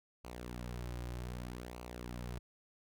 sawtooth tone with flanger, 60.7 Hz, B1, 29 cents flat, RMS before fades -44 dBFS, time 0.24-2.39 s, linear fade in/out 10 ms, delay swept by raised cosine 0.56 to 4.56 ms, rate 0.64 Hz, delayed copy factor -0.6, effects none

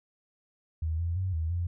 sine tone with pitch steps, 79.9 / 84.8 / 93.6 / 80.4 / 87 Hz, D#2 / E2 / F#2 / E2 / F2, +47 / +50 / +20 / -43 / -6 cents, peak -27 dBFS, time 0.82-1.67 s, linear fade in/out 5 ms, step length 170 ms, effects none

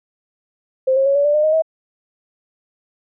sine tone with pitch steps, 523.3 / 538.6 / 554.4 / 570.7 / 587.4 / 604.6 / 622.3 / 640.5 Hz, C5 / C#5 / C#5 / D5 / D5 / D#5 / D#5 / E5, 0 / -50 / 0 / -50 / 0 / -50 / 0 / -50 cents, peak -12 dBFS, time 0.87-1.622 s, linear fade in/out 10 ms, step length 94 ms, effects none

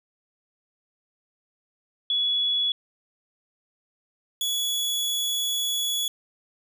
sine / sawtooth tone pair in turn, 3389 / 3389 Hz, G#7 / G#7, +34 / +34 cents, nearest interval unison, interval 0 cents, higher neither, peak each -21 dBFS, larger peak neither, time 2.1-2.72 / 4.41-6.08 s, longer second, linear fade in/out 2 ms, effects none

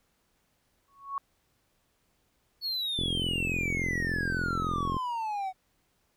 sine tone with exponential growth, 1108.7 Hz, C#6, in tune, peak -27 dBFS, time 0.88-1.18 s, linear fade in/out 1 ms, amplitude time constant 64 ms
triangle exponential sweep, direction down, 4435 to 739 Hz, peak -28 dBFS, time 2.61-5.53 s, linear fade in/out 50 ms
click train, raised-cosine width 3 ms, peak -20 dBFS, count 87, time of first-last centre 2.99-4.967 s, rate 43.5 Hz
effects pink hiss -72 dBFS RMS until 6.16 s

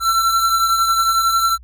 square beating tone pair, 1345 / 1356 Hz, E6 / E6, +34 / +49 cents, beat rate 11 Hz, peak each -15 / -24 dBFS, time 0-1.58 s, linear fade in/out 50 ms, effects added 60 Hz sine -39 dBFS peak until 1.63 s

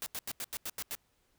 white noise bursts, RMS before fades -38 dBFS, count 8, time 0.02-0.951 s, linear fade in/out 0 ms, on 42 ms, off 85 ms, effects pink hiss -73 dBFS RMS until 1.38 s

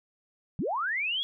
sine linear sweep, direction up, 123.47 to 3396 Hz, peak -27 dBFS, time 0.59-1.23 s, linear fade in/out 0 ms, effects none

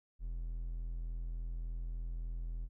triangle tone, 41.73 Hz, E1, 22 cents sharp, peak -35 dBFS, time 0.19-2.69 s, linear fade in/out 50 ms, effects none

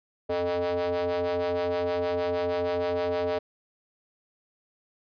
square ring-modulated tone, 87.3 Hz, F2, in tune, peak -23 dBFS, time 0.29-3.39 s, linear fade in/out 10 ms, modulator 527 Hz, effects resampled to 11025 Hz

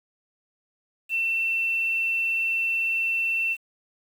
sine tone with quantisation, 2691 Hz, E7, 35 cents sharp, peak -22 dBFS, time 1.09-3.57 s, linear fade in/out 50 ms, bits 8, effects none

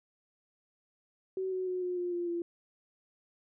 sine tone with pitch steps, 377.8 / 371.7 / 365.8 / 359.9 / 354.1 / 348.5 / 342.9 Hz, F#4 / F#4 / F#4 / F#4 / F4 / F4 / F4, +36 / +8 / -20 / -48 / +24 / -4 / -32 cents, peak -31 dBFS, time 1.37-2.42 s, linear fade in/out 2 ms, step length 150 ms, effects none

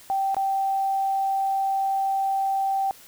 sine tone with dropouts, 779 Hz, G5, 11 cents flat, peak -21 dBFS, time 0.1-2.91 s, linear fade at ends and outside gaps 0 ms, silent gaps 0.345-0.367 s, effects white hiss -49 dBFS RMS until 3.07 s

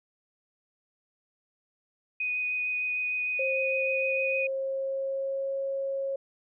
sine tone with vibrato, 2489 Hz, D#7, in tune, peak -27 dBFS, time 2.2-4.47 s, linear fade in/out 5 ms, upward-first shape sine, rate 6.6 Hz, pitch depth 10 cents each way
sine tone with pitch glide, 532 to 544.7 Hz, C5 to C#5, +29 to -30 cents, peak -28 dBFS, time 3.39-6.16 s, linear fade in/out 5 ms, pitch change +41 cents, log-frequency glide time 3.96-5.54 s
effects none

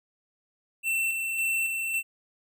square tone with tremolo, 2688 Hz, E7, 33 cents sharp, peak -25 dBFS, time 0.83-2.03 s, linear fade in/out 50 ms, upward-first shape square, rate 1.8 Hz, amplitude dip 35%, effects none

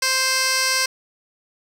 15% pulse tone with band-pass filter, 523 Hz, C5, 1 cent flat, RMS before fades -20 dBFS, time 0.02-0.86 s, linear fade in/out 5 ms, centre 5300 Hz, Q 1, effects none

